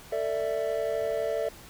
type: chord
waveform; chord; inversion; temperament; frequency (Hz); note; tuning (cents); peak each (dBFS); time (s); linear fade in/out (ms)
triangle; A suspended fourth; none; equal with one note detuned; 447.4 / 587.3 / 659.3; A4 / D5 / E5; +29 / 0 / 0; -29; 0.12-1.49; 5
effects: pink hiss -49 dBFS RMS until 1.69 s